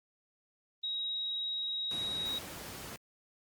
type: tone with vibrato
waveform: sine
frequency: 3810 Hz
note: A#7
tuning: 37 cents sharp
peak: -33 dBFS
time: 0.83-2.39 s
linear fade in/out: 10 ms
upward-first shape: triangle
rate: 19 Hz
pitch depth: 9 cents each way
type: noise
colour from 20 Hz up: pink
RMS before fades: -44 dBFS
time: 1.91-2.96 s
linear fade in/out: 0 ms
effects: high-pass 80 Hz 12 dB/octave + Opus 32 kbps